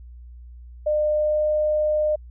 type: tone with pitch glide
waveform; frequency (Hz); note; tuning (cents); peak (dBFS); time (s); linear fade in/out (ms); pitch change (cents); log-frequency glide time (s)
sine; 604 to 607.8; D5 to D#5; +48 to -41; -18; 0.86-2.16; 10; +11; 1.1-1.46
effects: added 60 Hz sine -39 dBFS peak until 2.3 s